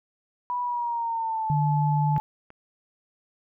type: tone with pitch glide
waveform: sine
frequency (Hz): 980 to 863.1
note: B5 to A5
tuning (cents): -14 to -34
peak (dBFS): -25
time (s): 0.5-2.2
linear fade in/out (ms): 0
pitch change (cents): -220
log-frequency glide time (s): 0.62-1.58
type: tone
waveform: sine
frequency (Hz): 149.2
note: D3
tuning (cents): +28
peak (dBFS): -21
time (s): 1.5-2.18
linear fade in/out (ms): 0
type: clicks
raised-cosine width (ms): 0.5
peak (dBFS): -23 / -32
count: 2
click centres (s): 2.164 / 2.504
effects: none